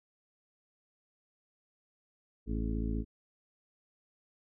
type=harmonic tone with a mistuned harmonic; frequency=55.2 Hz; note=A1; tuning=6 cents sharp; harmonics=1 / 2 / 3 / 4 / 5 / 6 / 8; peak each=-33 / -40 / -43 / -38 / -40 / -45 / -46 dBFS; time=2.46-3.05 s; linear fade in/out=50 ms; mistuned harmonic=8; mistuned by=-71 cents; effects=none